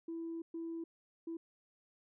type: tone bursts at uneven times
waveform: sine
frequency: 331 Hz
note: E4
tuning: 7 cents sharp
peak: -38 dBFS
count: 3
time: 0.08-0.42 / 0.54-0.84 / 1.27-1.37 s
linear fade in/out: 5 ms
effects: tanh soft clip ceiling -35 dBFS